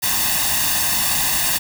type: noise with comb filter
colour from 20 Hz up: white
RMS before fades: -19 dBFS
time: 0.02-1.59 s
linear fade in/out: 20 ms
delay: 1.1 ms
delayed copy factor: +0.75
effects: none